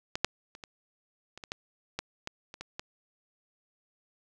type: clicks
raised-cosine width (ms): 0.2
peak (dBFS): -14 / -6 / -29 / -25 / -27 / -24 / -17 / -15 / -18 / -26 / -22 / -19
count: 12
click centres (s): 0.155 / 0.246 / 0.551 / 0.638 / 1.376 / 1.438 / 1.519 / 1.99 / 2.274 / 2.541 / 2.61 / 2.795
effects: none